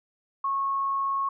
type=tone; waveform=sine; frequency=1096 Hz; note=C#6; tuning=20 cents flat; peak=-24 dBFS; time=0.44-1.29 s; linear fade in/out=5 ms; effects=none